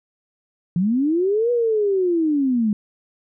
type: linear two-way sweep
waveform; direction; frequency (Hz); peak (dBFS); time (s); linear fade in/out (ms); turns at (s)
sine; up then down; 164.81 to 488.7 to 203.1; -16; 0.76-2.73; 2; 1.51
effects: none